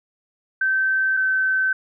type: tone pair in turn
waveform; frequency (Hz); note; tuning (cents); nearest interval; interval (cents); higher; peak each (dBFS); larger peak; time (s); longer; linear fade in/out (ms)
sine; 1547 / 1535.4; G6 / G6; -23 / -36; unison; 13; first; -17; neither; 0.61-1.17 / 1.17-1.73; neither; 5
effects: none